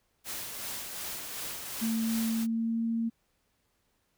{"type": "noise with tremolo", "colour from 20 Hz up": "white", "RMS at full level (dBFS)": -37, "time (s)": [0.24, 2.47], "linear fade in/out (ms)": 50, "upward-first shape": "sine", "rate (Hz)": 2.7, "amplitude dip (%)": 35}
{"type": "tone with pitch glide", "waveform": "sine", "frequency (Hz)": [225.3, 228.7], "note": ["A3", "A#3"], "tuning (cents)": [41, -33], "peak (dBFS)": -27, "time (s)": [1.81, 3.1], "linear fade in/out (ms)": 20, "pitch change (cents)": 26, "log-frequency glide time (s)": [2.2, 2.84]}
{"effects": ["pink hiss -74 dBFS RMS until 4.17 s"]}